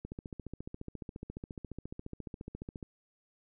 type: click train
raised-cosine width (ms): 3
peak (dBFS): -28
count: 41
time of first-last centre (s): 0.05-2.828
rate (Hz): 14.4
effects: none